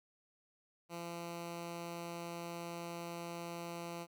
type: tone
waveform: 10% pulse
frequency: 170.6 Hz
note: F3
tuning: 40 cents flat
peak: -34 dBFS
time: 0.89-4.07 s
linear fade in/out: 50 ms
effects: none